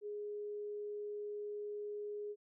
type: tone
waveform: sine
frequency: 415.3 Hz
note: G#4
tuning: in tune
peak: -40 dBFS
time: 0.01-2.36 s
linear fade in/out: 50 ms
effects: none